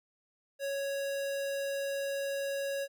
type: tone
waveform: square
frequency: 554.4 Hz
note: C#5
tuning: in tune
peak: -33 dBFS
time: 0.59-2.88 s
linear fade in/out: 50 ms
effects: none